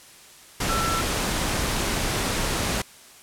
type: tone in noise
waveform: sine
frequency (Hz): 1340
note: E6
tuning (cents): +28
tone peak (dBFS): -25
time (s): 0.69-1.01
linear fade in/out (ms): 5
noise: pink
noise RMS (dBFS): -25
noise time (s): 0.6-2.82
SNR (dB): -3
effects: white hiss -48 dBFS RMS until 3.22 s + low-pass 11000 Hz 12 dB/octave